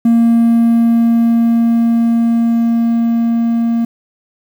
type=tone with level ramp; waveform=triangle; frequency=231.7 Hz; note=A#3; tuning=10 cents flat; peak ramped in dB=-4 to -9 dBFS; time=0.05-3.85 s; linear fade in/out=5 ms; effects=tanh soft clip ceiling 0 dBFS + 7-bit